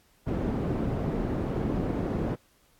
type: low-pass noise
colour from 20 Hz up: white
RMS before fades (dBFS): -29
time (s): 0.26-2.36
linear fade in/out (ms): 20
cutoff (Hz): 330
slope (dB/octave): 12
effects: pink hiss -64 dBFS RMS until 2.79 s + AAC 64 kbps